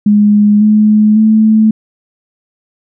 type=tone with pitch steps; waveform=sine; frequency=207.7 / 212.8 / 218 Hz; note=G#3 / G#3 / A3; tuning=0 / +42 / -16 cents; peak=-4 dBFS; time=0.06-1.71 s; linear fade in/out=5 ms; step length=550 ms; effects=none